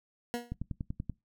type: tone with exponential decay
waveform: 20% pulse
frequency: 239.4 Hz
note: A#3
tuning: 46 cents sharp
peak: -24 dBFS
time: 0.34-0.54 s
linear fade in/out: 0 ms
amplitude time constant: 43 ms
type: click train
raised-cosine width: 5 ms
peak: -23 dBFS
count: 7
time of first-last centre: 0.52-1.097 s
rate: 10.4 Hz
effects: noise-tail reverb RT60 0.2 s tail -22 dB re dry